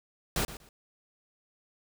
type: noise with echo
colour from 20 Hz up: pink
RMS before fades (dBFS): -29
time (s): 0.36-0.45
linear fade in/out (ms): 2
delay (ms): 120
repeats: 2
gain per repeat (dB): -14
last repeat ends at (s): 0.69
effects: none